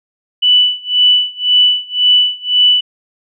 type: tone with tremolo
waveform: sine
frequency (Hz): 2974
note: F#7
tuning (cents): +8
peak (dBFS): -5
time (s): 0.42-2.81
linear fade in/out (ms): 10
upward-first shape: sine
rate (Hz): 1.9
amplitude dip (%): 95
effects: none

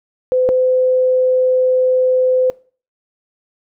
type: tone pair in turn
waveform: sine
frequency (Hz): 509 / 511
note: C5 / C5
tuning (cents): -48 / -41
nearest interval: unison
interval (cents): 7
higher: second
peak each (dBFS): -11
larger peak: neither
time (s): 0.32-0.49 / 0.49-2.5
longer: second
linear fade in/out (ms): 0
effects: noise-tail reverb RT60 0.4 s tail -22 dB re dry

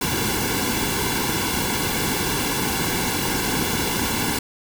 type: noise with comb filter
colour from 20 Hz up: pink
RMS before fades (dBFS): -23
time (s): 0.01-4.39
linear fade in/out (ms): 5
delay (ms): 1.6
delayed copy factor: -0.75
effects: none

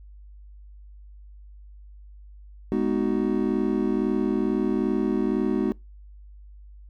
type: chord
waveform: triangle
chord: G# minor seventh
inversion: none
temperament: just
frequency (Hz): 207.7 / 249.2 / 311.5 / 373.8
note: G#3 / B3 / D#4 / F#4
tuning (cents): 0 / +16 / +2 / +18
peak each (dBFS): -25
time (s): 2.72-5.72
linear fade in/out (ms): 0
effects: noise-tail reverb RT60 0.2 s tail -24 dB re dry + added 50 Hz sine -43 dBFS peak until 6.89 s

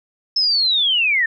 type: linear sweep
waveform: sine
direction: down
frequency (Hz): 5274 to 1760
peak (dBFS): -14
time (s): 0.36-1.26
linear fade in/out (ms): 5
effects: none

